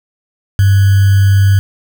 sine tone with sample-and-hold, 98 Hz, G2, in tune, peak -5 dBFS, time 0.59-1.59 s, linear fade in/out 0 ms, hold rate 1575 Hz, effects none

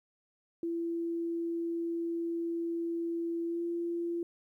sine tone with pitch glide, 336.4 to 341.3 Hz, E4 to F4, +35 to -40 cents, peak -31 dBFS, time 0.63-4.23 s, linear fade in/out 2 ms, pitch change +25 cents, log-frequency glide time 3.46-3.62 s, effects 12-bit

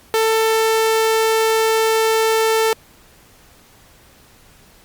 sawtooth tone, 444.5 Hz, A4, 18 cents sharp, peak -10 dBFS, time 0.14-2.73 s, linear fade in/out 0 ms, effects pink hiss -49 dBFS RMS until 4.84 s + Opus 48 kbps

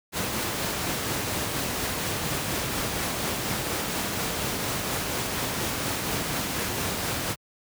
pink noise with tremolo, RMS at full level -27 dBFS, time 0.12-7.36 s, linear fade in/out 50 ms, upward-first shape triangle, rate 4.2 Hz, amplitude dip 25%, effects high-pass 80 Hz 12 dB/octave

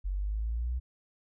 sine linear sweep, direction up, 45.48 to 63.1 Hz, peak -29 dBFS, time 0.04-0.8 s, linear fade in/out 20 ms, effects none

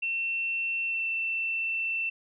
sine tone with pitch glide, 2700 to 2681 Hz, E7 to E7, +41 to +29 cents, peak -27 dBFS, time 0.02-2.1 s, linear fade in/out 10 ms, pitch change -12 cents, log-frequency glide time 0.87-1.07 s, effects none

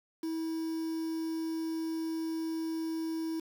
triangle tone with quantisation, 323.3 Hz, E4, 34 cents flat, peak -30 dBFS, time 0.23-3.4 s, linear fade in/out 5 ms, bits 8, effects none

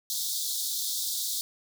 pink high-pass noise, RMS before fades -31 dBFS, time 0.1-1.41 s, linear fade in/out 0 ms, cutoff 3500 Hz, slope 96 dB/octave, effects none

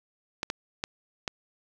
clicks, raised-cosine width 0.2 ms, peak -12 dBFS, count 4, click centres 0.431 / 0.501 / 0.839 / 1.278 s, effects none

